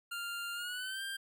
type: tone with pitch glide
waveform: 25% pulse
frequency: 1396.9 to 1586.2 Hz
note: F6 to G6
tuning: 0 to +20 cents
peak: -34 dBFS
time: 0.11-1.17 s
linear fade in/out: 10 ms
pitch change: +220 cents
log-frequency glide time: 0.54-1.03 s
effects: none